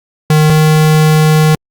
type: tone pair in turn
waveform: square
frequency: 153.9 / 155.15 Hz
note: D#3 / D#3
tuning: -19 / -5 cents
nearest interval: unison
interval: 14 cents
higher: second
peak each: -6 dBFS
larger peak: neither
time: 0.3-0.5 / 0.5-1.55 s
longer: second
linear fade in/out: 2 ms
effects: Opus 48 kbps